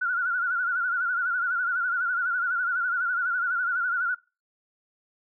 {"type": "tone with vibrato", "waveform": "sine", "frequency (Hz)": 1437, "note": "F6", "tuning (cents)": 49, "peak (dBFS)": -23, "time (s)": [0.01, 4.15], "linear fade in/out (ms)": 10, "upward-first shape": "sine", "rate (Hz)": 12, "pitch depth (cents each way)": 83, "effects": ["noise-tail reverb RT60 0.3 s tail -23 dB re dry"]}